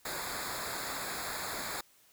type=noise with comb filter; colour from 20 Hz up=pink; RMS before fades=-38 dBFS; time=0.05-1.81 s; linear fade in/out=5 ms; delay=0.34 ms; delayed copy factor=-0.85; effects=white hiss -64 dBFS RMS until 2.12 s